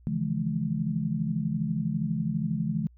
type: tone cluster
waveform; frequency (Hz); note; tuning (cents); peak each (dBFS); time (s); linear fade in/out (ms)
sine; 138.8 / 158.9 / 171.1 / 213.7; C#3 / D#3 / F3 / G#3; +3 / +37 / -35 / +50; -33 / -32 / -31 / -30; 0.07-2.87; 0
effects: added 60 Hz sine -52 dBFS peak until 2.97 s